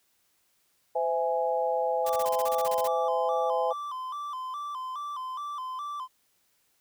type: chord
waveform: sine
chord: C augmented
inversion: none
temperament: equal with one note detuned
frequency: 511.6 / 659.3 / 830.6 Hz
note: C5 / E5 / G#5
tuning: -39 / 0 / 0 cents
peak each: -28 / -30 / -29 dBFS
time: 0.95-3.73 s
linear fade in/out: 10 ms
type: tone with vibrato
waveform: triangle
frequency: 1096 Hz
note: C#6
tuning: 20 cents flat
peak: -31 dBFS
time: 2.04-6.08 s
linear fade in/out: 50 ms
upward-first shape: square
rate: 2.4 Hz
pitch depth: 110 cents each way
type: noise bursts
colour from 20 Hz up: white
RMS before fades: -38 dBFS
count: 13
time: 2.06-2.877 s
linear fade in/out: 5 ms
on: 37 ms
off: 28 ms
effects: white hiss -70 dBFS RMS until 6.8 s